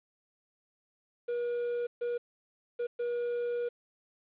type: tone bursts at uneven times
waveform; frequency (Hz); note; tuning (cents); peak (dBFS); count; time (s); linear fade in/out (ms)
triangle; 479.8; A#4; +50; -28; 4; 1.28-1.87 / 2.01-2.18 / 2.79-2.87 / 2.99-3.69; 10
effects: resampled to 8000 Hz + 10-bit